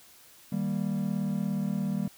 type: chord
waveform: triangle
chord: Eb major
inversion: none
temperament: equal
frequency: 155.56 / 196 / 233.1 Hz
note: Eb3 / G3 / Bb3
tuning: 0 / 0 / 0 cents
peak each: -32 / -27 / -32 dBFS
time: 0.52-2.08 s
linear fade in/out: 5 ms
effects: white hiss -55 dBFS RMS until 2.17 s